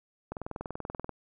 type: click train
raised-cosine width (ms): 1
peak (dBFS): -22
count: 17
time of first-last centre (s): 0.32-1.093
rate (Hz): 20.7
effects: none